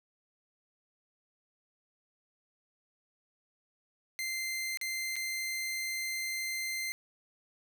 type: tone with dropouts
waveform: sawtooth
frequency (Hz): 2083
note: C7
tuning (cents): -8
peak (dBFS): -30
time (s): 4.19-6.92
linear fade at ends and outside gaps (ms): 0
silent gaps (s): 4.773-4.813 / 5.157-5.164
effects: none